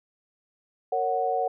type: chord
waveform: sine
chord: F# major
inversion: first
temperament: just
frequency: 462.5 / 555 / 740 Hz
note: A#4 / C#5 / F#5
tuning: -14 / +2 / 0 cents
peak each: -29 / -30 / -25 dBFS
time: 0.92-1.48 s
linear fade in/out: 5 ms
effects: none